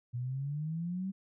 sine exponential sweep, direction up, 119.2 to 196 Hz, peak -33 dBFS, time 0.13-1.12 s, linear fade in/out 20 ms, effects none

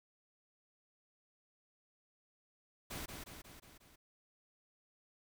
pink noise with echo, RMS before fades -44 dBFS, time 2.9-3.06 s, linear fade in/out 10 ms, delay 180 ms, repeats 5, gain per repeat -4 dB, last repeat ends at 3.96 s, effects none

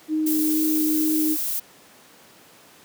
sine tone with vibrato, 310.2 Hz, D#4, 5 cents flat, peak -19 dBFS, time 0.08-1.37 s, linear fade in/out 50 ms, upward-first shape triangle, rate 2.2 Hz, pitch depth 9 cents each way
violet noise, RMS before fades -26 dBFS, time 0.26-1.6 s, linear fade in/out 10 ms
effects pink hiss -50 dBFS RMS until 2.84 s + high-pass 200 Hz 12 dB/octave

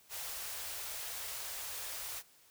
white band-stop noise, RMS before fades -42 dBFS, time 0.09-2.23 s, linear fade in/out 50 ms, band 110 to 440 Hz, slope 24 dB/octave, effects white hiss -64 dBFS RMS until 2.5 s

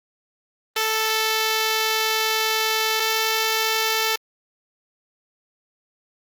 5% pulse tone pair in turn, 440 / 442.1 Hz, A4 / A4, 0 / +8 cents, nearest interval unison, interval 8 cents, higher second, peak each -8 dBFS, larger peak neither, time 0.76-3 / 3-4.16 s, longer first, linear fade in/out 5 ms, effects Opus 24 kbps

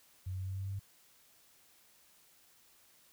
sine tone with pitch steps, 92.7 / 93.51 / 94.32 / 95.14 / 95.97 / 96.8 / 97.65 / 98.5 Hz, F#2 / F#2 / F#2 / F#2 / G2 / G2 / G2 / G2, +4 / +19 / +34 / +49 / -36 / -21 / -6 / +9 cents, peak -36 dBFS, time 0.26-0.796 s, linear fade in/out 10 ms, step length 67 ms, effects white hiss -65 dBFS RMS until 3.12 s

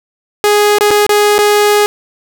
sawtooth tone with dropouts, 415.3 Hz, G#4, in tune, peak -3 dBFS, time 0.44-1.86 s, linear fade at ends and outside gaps 0 ms, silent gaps 0.785-0.809 / 0.906-0.911 / 1.065-1.093 / 1.381-1.389 s, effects none

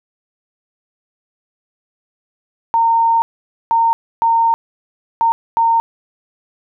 sine tone bursts at uneven times, 917 Hz, A#5, 29 cents flat, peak -10 dBFS, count 5, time 2.74-3.22 / 3.71-3.93 / 4.22-4.54 / 5.21-5.32 / 5.57-5.8 s, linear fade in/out 0 ms, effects none

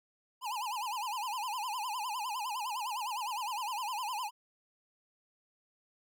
square tone with vibrato, 921 Hz, A#5, 21 cents flat, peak -35 dBFS, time 0.41-4.31 s, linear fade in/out 50 ms, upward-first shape sine, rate 9.8 Hz, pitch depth 210 cents each way, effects none

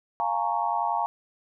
sine chord, Bb minor seventh, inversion second, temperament equal with one note detuned, 698.5 / 830.6 / 921.1 / 1108.7 Hz, F5 / Ab5 / Bb5 / Db6, 0 / 0 / -21 / 0 cents, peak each -30 / -29 / -27 / -32 dBFS, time 0.2-1.06 s, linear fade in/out 0 ms, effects none

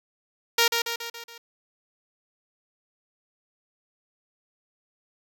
5% pulse tone with echo, 466.2 Hz, A#4, in tune, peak -6 dBFS, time 0.58-0.68 s, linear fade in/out 5 ms, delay 140 ms, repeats 5, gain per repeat -5 dB, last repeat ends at 1.38 s, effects none

